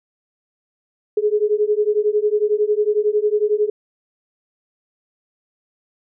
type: beating tone pair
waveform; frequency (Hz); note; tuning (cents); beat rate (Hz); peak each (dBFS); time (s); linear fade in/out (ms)
sine; 415.3 / 426.3; G#4 / G#4; 0 / +45; 11; -18; 1.17-3.7; 5
effects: none